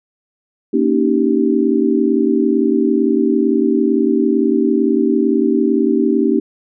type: chord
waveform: sine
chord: Eb dominant seventh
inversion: second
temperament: just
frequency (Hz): 233.3 / 280 / 311.1 / 388.9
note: Bb3 / Db4 / Eb4 / G4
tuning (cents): +2 / +18 / 0 / -14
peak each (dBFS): -17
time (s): 0.73-6.4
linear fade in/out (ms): 10
effects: none